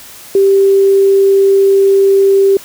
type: tone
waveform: sine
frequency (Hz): 392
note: G4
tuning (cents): 0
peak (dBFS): -5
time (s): 0.35-2.57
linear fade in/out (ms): 2
effects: white hiss -34 dBFS RMS until 2.64 s